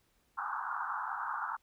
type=band-pass noise; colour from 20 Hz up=white; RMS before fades=-37 dBFS; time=0.37-1.57 s; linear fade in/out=20 ms; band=790 to 1500 Hz; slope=96 dB/octave; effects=pink hiss -73 dBFS RMS until 1.62 s